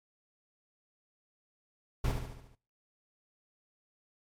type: noise with echo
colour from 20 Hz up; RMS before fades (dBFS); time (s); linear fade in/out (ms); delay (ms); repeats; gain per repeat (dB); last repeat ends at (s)
brown; -29; 2.04-2.12; 5; 72; 6; -5; 2.552
effects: noise-tail reverb RT60 0.4 s tail -24 dB re dry + MP3 64 kbps